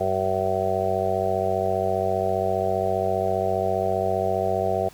harmonic tone, 95 Hz, F#2, 46 cents sharp, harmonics 1 / 2 / 4 / 5 / 6 / 7 / 8, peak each -32 / -34 / -29 / -29 / -30 / -25 / -28 dBFS, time 0-4.89 s, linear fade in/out 10 ms, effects pink hiss -49 dBFS RMS until 4.93 s

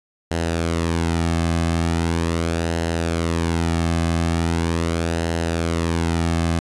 sawtooth tone with flanger, 83.4 Hz, E2, 21 cents sharp, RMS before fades -21 dBFS, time 0.31-6.59 s, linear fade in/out 0 ms, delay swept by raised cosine 0.85 to 2.15 ms, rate 0.4 Hz, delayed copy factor -0.5, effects resampled to 24000 Hz

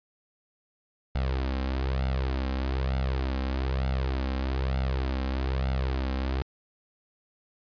sawtooth tone with flanger, 65.8 Hz, C2, 10 cents sharp, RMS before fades -28 dBFS, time 1.15-6.42 s, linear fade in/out 0 ms, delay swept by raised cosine 1.4 to 3.8 ms, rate 1.1 Hz, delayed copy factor +0.65, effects resampled to 11025 Hz

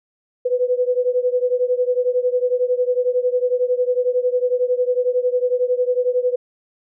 sine beating tone pair, 493.9 / 504.9 Hz, B4 / B4, 0 / +38 cents, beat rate 11 Hz, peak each -18 / -20 dBFS, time 0.45-6.36 s, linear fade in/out 10 ms, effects none

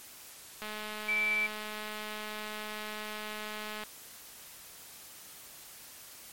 click train, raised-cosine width 0.3 ms, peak -24 dBFS, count 686, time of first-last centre 0.62-3.836 s, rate 213 Hz
sine tone, 2323 Hz, D7, 20 cents flat, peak -27 dBFS, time 1.08-1.47 s, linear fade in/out 10 ms
effects white hiss -50 dBFS RMS until 6.32 s + MP3 64 kbps

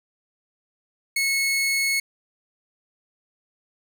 sawtooth tone, 2190 Hz, C#7, 22 cents flat, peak -17 dBFS, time 1.16-2 s, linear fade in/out 5 ms, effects none

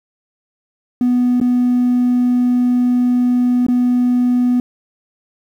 triangle tone with dropouts, 246.7 Hz, B3, 2 cents flat, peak -8 dBFS, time 1.01-4.6 s, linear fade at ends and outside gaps 2 ms, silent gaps 1.401-1.413 / 3.666-3.684 s, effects tanh soft clip ceiling -7 dBFS + 8-bit

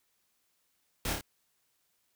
pink noise with echo, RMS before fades -34 dBFS, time 1.05-1.13 s, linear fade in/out 2 ms, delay 27 ms, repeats 3, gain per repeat -3 dB, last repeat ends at 1.211 s, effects white hiss -75 dBFS RMS until 2.15 s

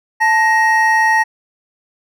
triangle tone pair together, 880 / 1876.5 Hz, A5 / A#6, 0 / +11 cents, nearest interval octave + minor second, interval 1311 cents, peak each -11 dBFS, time 0.2-1.24 s, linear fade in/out 20 ms, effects none

